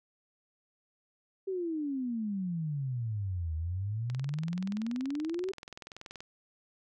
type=exponential two-way sweep; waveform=sine; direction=down then up; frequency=392 to 77.78 to 392 Hz; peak=-31 dBFS; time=1.47-5.52 s; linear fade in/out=10 ms; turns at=3.55 s
type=click train; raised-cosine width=0.2 ms; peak=-27 dBFS; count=45; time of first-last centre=4.1-6.205 s; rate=20.9 Hz
effects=none